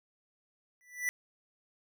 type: tone with exponential growth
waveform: square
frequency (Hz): 1975.5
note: B6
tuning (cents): 0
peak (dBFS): -27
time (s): 0.81-1.09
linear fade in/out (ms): 0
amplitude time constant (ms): 60
effects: none